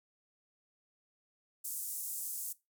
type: band-pass noise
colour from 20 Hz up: white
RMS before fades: -40 dBFS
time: 1.64-2.53 s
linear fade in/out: 10 ms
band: 7400 to 16000 Hz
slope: 24 dB/octave
effects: noise-tail reverb RT60 0.2 s tail -18 dB re dry